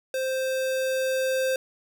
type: tone with level ramp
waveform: square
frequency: 523.3 Hz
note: C5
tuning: in tune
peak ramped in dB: -26 to -23 dBFS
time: 0.14-1.56 s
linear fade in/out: 2 ms
effects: none